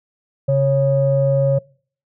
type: tone pair together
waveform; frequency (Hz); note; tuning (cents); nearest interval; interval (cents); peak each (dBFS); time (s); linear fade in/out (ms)
sine; 137.4 / 549.6; C#3 / C#5; -15 / -15; 2 octaves; 2400; -15; 0.48-1.59; 10
effects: noise-tail reverb RT60 0.5 s tail -25 dB re dry + tanh soft clip ceiling -6 dBFS